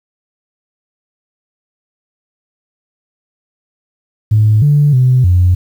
sine tone with pitch steps, 107.4 / 146.2 / 127.5 / 89.7 Hz, A2 / D3 / C3 / F2, -41 / -7 / -44 / +47 cents, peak -5 dBFS, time 4.31-5.55 s, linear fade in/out 10 ms, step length 310 ms, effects tanh soft clip ceiling -1 dBFS + 7-bit

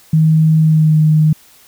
sine tone with pitch glide, 158 to 154.93 Hz, D#3 to D#3, +27 to -7 cents, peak -7 dBFS, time 0.13-1.33 s, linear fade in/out 5 ms, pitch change -34 cents, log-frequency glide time 0.6-0.97 s, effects white hiss -46 dBFS RMS until 1.67 s

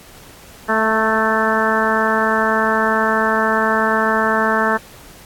harmonic tone with a mistuned harmonic, 220 Hz, A3, in tune, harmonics 1 / 2 / 3 / 4 / 5 / 6 / 7 / 8, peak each -22 / -22 / -22 / -22 / -22 / -22 / -22 / -22 dBFS, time 0.68-4.78 s, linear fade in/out 20 ms, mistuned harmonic 4, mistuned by +17 cents, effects pink hiss -42 dBFS RMS until 5.25 s + AAC 64 kbps

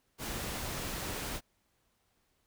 pink noise, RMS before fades -38 dBFS, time 0.18-1.41 s, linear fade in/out 50 ms, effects pink hiss -75 dBFS RMS until 2.46 s

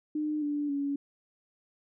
sine tone with pitch steps, 303 / 292.3 / 282.1 Hz, D#4 / D4 / C#4, -46 / -8 / +30 cents, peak -28 dBFS, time 0.15-0.96 s, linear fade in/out 5 ms, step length 270 ms, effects none

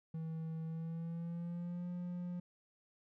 triangle tone with pitch glide, 161.4 to 177.03 Hz, E3 to F3, -36 to +24 cents, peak -37 dBFS, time 0.14-2.4 s, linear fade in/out 5 ms, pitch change +160 cents, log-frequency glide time 0.65-1.88 s, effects none

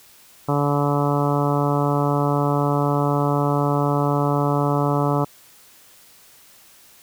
harmonic tone, 144 Hz, D3, 34 cents flat, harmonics 1 / 2 / 3 / 4 / 5 / 6 / 7 / 8 / 9, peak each -21 / -24 / -26 / -27 / -28 / -29 / -29 / -30 / -31 dBFS, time 0.48-5.25 s, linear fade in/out 10 ms, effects white hiss -50 dBFS RMS until 7.02 s

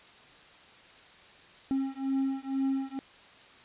triangle beating tone pair, 268.3 / 270.4 Hz, C4 / C#4, +44 / -43 cents, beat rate 2.1 Hz, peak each -29 dBFS, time 1.71-2.99 s, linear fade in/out 0 ms, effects white hiss -54 dBFS RMS until 3.64 s + resampled to 8000 Hz

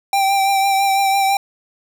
square tone with vibrato, 784 Hz, G5, in tune, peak -14 dBFS, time 0.13-1.37 s, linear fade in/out 2 ms, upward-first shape triangle, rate 6 Hz, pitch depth 29 cents each way, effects none

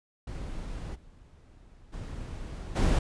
brown noise with level steps, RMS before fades -37 / -54 / -38 / -22 dBFS, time 0.27-2.99 s, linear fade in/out 5 ms, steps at 0.94 / 1.92 / 2.75 s, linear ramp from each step 20 ms, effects resampled to 22050 Hz

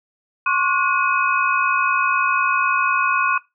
sine tone cluster, 1068 / 1128 / 1452 / 2526 Hz, C6 / C#6 / F#6 / D#7, +35 / +30 / -33 / +26 cents, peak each -21 dBFS, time 0.46-3.38 s, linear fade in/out 5 ms, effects noise-tail reverb RT60 0.2 s tail -19 dB re dry

